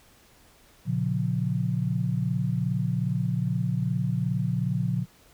sine tone cluster, 118.2 / 140.7 / 177.6 Hz, A#2 / C#3 / F3, +24 / +26 / +29 cents, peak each -28 dBFS, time 0.85-5.06 s, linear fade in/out 50 ms, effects pink hiss -57 dBFS RMS until 5.33 s

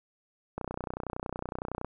click train, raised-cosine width 1 ms, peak -20 dBFS, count 40, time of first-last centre 0.58-1.846 s, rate 30.8 Hz, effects none

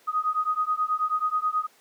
sine beating tone pair, 1244.5 / 1253.8 Hz, D#6 / D#6, 0 / +13 cents, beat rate 9.3 Hz, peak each -26 dBFS, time 0.07-1.67 s, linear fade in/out 20 ms, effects pink hiss -58 dBFS RMS until 1.8 s + high-pass 400 Hz 12 dB/octave

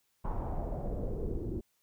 brown noise with low-pass filter sweep, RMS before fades -35 dBFS, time 0.24-1.61 s, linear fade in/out 10 ms, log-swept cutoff 1000 to 330 Hz, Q 3.2, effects white hiss -75 dBFS RMS until 1.82 s

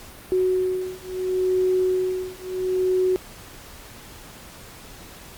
sine beating tone pair, 370 / 370.73 Hz, F#4 / F#4, 0 / +3 cents, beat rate 0.73 Hz, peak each -23 dBFS, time 0.32-3.16 s, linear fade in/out 0 ms, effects pink hiss -43 dBFS RMS until 5.37 s + Opus 48 kbps

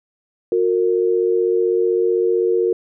sine tone pair together, 362.4 / 458.2 Hz, F#4 / A#4, -36 / -30 cents, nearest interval major third, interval 406 cents, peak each -17 dBFS, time 0.52-2.73 s, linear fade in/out 2 ms, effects none

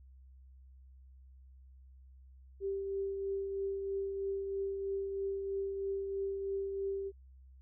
sine tone with tremolo, 392 Hz, G4, in tune, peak -32 dBFS, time 2.6-7.12 s, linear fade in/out 50 ms, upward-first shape triangle, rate 3.1 Hz, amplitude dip 40%, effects added 65 Hz sine -54 dBFS peak until 7.61 s

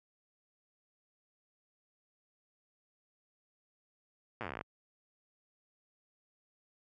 slowing click train, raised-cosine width 0.5 ms, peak -24 dBFS, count 16, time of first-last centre 4.41-4.611 s, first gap 8 ms, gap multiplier 1.07, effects high-pass 60 Hz 12 dB/octave

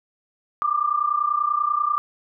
sine tone pair together, 1174.7 / 1204.9 Hz, D6 / D6, 0 / +44 cents, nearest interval unison, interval 44 cents, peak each -22 dBFS, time 0.62-1.98 s, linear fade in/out 0 ms, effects none

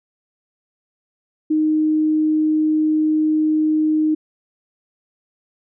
sine tone, 309.7 Hz, D#4, 8 cents flat, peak -14 dBFS, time 1.5-4.15 s, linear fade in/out 10 ms, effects none

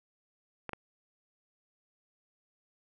clicks, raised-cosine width 0.5 ms, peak -22 dBFS, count 2, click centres 0.693 / 0.733 s, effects none

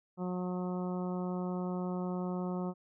harmonic tone, 181.1 Hz, F#3, 37 cents flat, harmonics 1 / 2 / 3 / 4 / 5 / 6 / 7, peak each -34 / -40 / -44 / -46 / -48 / -50 / -51 dBFS, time 0.17-2.74 s, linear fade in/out 50 ms, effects none

